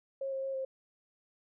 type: tone with pitch steps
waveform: sine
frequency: 542 / 535 / 539 / 530 Hz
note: C#5 / C5 / C#5 / C5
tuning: -39 / +38 / -49 / +22 cents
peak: -33 dBFS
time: 0.21-0.65 s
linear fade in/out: 5 ms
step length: 110 ms
effects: none

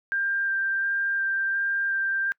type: tone with vibrato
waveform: sine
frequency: 1586 Hz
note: G6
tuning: 20 cents sharp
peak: -23 dBFS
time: 0.12-2.32 s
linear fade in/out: 0 ms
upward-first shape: square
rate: 1.4 Hz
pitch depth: 8 cents each way
effects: noise-tail reverb RT60 0.1 s tail -24 dB re dry

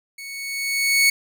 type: tone with level ramp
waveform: sawtooth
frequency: 2217 Hz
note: C#7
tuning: in tune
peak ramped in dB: -31 to -9 dBFS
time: 0.18-1.1 s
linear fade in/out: 5 ms
effects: none

